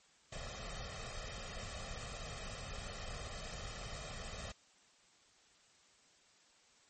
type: noise with comb filter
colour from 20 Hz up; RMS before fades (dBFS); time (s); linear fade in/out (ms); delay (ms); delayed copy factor
pink; -45; 0.32-4.52; 5; 1.6; +0.75
effects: white hiss -67 dBFS RMS until 6.89 s + MP3 32 kbps